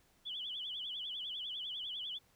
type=tone with vibrato; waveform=sine; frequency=3197 Hz; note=G7; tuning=33 cents sharp; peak=-39 dBFS; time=0.25-2.19 s; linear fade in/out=20 ms; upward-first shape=sine; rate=10 Hz; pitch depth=150 cents each way; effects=pink hiss -70 dBFS RMS until 2.35 s